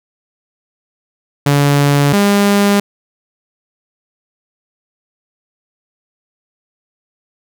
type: tone pair in turn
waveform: sawtooth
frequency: 142.9 / 202.1 Hz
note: D3 / G#3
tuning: -47 / -47 cents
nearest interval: tritone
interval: 600 cents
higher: second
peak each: -5 dBFS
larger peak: neither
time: 1.46-2.13 / 2.13-2.8 s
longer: neither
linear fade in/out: 5 ms
effects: none